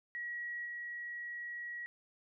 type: tone with level steps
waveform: sine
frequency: 1914 Hz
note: A#6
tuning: 45 cents sharp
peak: -38 / -40 dBFS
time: 0.15-1.86 s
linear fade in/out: 0 ms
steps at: 0.65 s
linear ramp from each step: 10 ms
effects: none